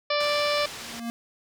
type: harmonic tone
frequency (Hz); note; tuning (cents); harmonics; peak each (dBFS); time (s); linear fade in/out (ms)
587.3; D5; 0; 1 / 2 / 3 / 4 / 5 / 6 / 7 / 8 / 9; -25 / -29 / -35 / -31 / -36 / -35 / -35 / -37 / -35; 0.1-0.66; 5
type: low-pass noise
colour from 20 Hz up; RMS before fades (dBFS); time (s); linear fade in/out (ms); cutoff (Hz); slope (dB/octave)
white; -39; 0.2-1; 5; 5700; 12
type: tone with exponential growth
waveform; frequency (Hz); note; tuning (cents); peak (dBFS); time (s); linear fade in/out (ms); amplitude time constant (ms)
square; 233.1; A#3; 0; -28; 0.64-1.1; 0; 100
effects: none